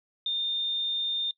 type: tone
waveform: sine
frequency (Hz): 3625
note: A#7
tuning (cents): -49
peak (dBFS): -26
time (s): 0.26-1.31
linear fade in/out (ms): 2
effects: noise-tail reverb RT60 0.1 s tail -20 dB re dry